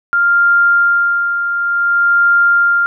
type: tone with tremolo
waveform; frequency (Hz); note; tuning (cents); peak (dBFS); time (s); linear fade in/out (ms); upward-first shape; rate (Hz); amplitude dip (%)
sine; 1396.9; F6; 0; -7; 0.13-2.86; 0; sine; 0.56; 55
effects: none